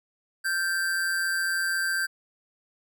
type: tone with amplitude modulation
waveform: square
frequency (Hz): 1568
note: G6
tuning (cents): 0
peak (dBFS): -23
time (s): 0.44-2.07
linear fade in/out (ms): 20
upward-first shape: sine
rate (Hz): 174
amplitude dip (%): 50
effects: none